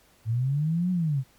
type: linear two-way sweep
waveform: sine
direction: up then down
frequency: 107.2 to 185.3 to 126.3 Hz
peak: -22 dBFS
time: 0.25-1.24 s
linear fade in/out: 50 ms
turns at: 0.91 s
effects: pink hiss -60 dBFS RMS until 1.38 s + MP3 96 kbps